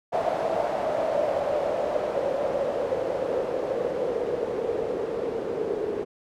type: noise with low-pass filter sweep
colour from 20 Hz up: blue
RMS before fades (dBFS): -27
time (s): 0.12-6.05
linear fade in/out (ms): 20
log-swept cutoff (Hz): 660 to 420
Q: 6.8
effects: none